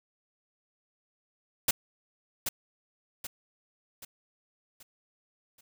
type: noise with echo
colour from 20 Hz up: white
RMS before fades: -24 dBFS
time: 1.68-1.71 s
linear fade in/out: 5 ms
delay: 780 ms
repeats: 5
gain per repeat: -7 dB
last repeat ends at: 5.61 s
effects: none